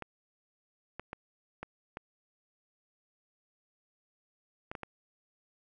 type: clicks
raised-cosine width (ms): 0.5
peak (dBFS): -24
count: 8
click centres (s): 0.023 / 0.996 / 1.131 / 1.63 / 1.971 / 4.715 / 4.752 / 4.833
effects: none